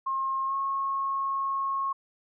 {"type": "tone with pitch glide", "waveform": "sine", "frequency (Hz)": [1071, 1089.7], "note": ["C6", "C#6"], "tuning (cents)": [40, -30], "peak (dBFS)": -26, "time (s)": [0.06, 1.93], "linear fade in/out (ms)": 10, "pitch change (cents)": 30, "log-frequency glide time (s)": [0.46, 0.54], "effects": []}